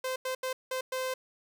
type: tone bursts at uneven times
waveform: sawtooth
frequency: 517 Hz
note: C5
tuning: 21 cents flat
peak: -27 dBFS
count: 5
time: 0.04-0.16 / 0.25-0.35 / 0.43-0.53 / 0.71-0.81 / 0.92-1.14 s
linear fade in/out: 5 ms
effects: none